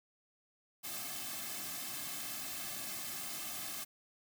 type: noise with comb filter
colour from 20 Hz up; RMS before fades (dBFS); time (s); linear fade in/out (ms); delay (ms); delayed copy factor
white; -42; 0.83-3.85; 20; 2.1; -1
effects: none